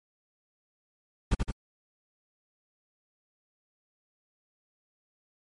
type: noise with echo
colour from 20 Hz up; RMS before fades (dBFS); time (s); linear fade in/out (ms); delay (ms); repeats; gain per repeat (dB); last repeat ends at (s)
brown; -23; 1.31-1.35; 10; 83; 2; -4; 1.516
effects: MP3 48 kbps